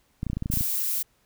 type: clicks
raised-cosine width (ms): 5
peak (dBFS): -16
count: 11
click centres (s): 0.231 / 0.267 / 0.3 / 0.332 / 0.37 / 0.424 / 0.459 / 0.501 / 0.538 / 0.573 / 0.609
type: noise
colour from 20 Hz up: violet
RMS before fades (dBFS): -27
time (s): 0.51-1.03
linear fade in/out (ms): 10
effects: pink hiss -66 dBFS RMS until 1.25 s